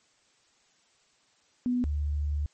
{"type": "tone pair in turn", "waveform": "sine", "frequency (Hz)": [246.8, 73.37], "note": ["B3", "D2"], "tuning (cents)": [-1, -1], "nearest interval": "octave + major sixth", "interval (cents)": 2100, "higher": "first", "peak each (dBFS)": [-24, -26], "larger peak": "first", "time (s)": [[1.66, 1.84], [1.84, 2.46]], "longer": "second", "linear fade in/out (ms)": 0, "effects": ["white hiss -66 dBFS RMS until 2.53 s", "MP3 32 kbps"]}